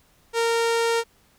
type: tone with low-pass filter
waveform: sawtooth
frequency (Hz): 461.8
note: A#4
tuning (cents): -16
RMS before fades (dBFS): -22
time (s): 0.33-1.04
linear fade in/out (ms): 50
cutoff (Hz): 9100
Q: 0.79
effects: pink hiss -60 dBFS RMS until 1.38 s